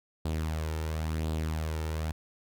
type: tone with flanger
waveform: sawtooth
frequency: 78.9 Hz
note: D#2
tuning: 25 cents sharp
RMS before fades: -32 dBFS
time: 0.25-2.12 s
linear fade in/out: 5 ms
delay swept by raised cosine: 0.24 to 2.24 ms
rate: 0.95 Hz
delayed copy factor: +0.5
effects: none